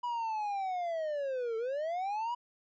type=linear two-way sweep; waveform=triangle; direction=down then up; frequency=980 to 440 to 980 Hz; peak=-30 dBFS; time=0.03-2.35 s; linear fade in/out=10 ms; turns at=1.57 s; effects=resampled to 16000 Hz